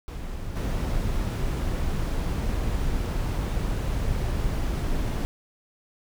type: noise with level steps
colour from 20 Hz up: brown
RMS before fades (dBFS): -33 / -26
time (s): 0.08-5.25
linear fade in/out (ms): 0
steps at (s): 0.55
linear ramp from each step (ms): 20
effects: none